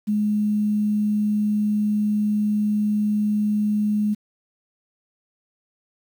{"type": "tone", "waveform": "sine", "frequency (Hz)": 210, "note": "G#3", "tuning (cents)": 19, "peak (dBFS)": -18, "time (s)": [0.07, 4.15], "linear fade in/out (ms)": 20, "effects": ["8-bit"]}